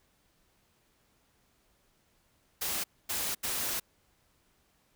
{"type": "noise bursts at uneven times", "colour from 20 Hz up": "white", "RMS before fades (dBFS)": -33, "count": 3, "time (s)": [[2.61, 2.84], [3.09, 3.35], [3.43, 3.8]], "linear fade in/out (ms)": 10, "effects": ["pink hiss -70 dBFS RMS until 4.95 s"]}